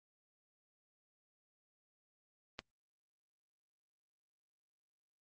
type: click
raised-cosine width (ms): 0.2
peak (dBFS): -24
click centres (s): 2.591
effects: low-pass 6000 Hz 12 dB/octave + Opus 32 kbps